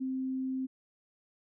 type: tone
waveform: sine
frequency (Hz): 261.6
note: C4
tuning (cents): 0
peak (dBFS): -31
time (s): 0-0.67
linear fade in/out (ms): 20
effects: none